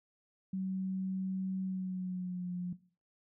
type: tone with pitch glide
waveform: sine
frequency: 189 to 178.5 Hz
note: F#3 to F3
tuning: +37 to +38 cents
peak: -33 dBFS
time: 0.53-2.73 s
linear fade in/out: 5 ms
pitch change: -99 cents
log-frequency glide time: 1.62-2.52 s
effects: noise-tail reverb RT60 0.4 s tail -17 dB re dry